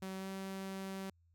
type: tone with pitch glide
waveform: sawtooth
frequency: 190 to 192.43 Hz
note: F#3 to G3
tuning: +46 to -32 cents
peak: -37 dBFS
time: 0.02-1.1 s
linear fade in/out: 5 ms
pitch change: +22 cents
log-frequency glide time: 0.17-0.28 s
effects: added 84 Hz sine -67 dBFS peak until 1.34 s